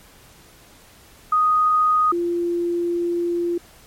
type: tone pair in turn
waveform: sine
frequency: 1244.5 / 345.4 Hz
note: D#6 / F4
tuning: 0 / -19 cents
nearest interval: octave + minor seventh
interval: 2219 cents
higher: first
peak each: -14 / -19 dBFS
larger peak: first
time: 1.32-2.12 / 2.12-3.58 s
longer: second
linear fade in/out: 5 ms
effects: pink hiss -49 dBFS RMS until 3.86 s + MP3 64 kbps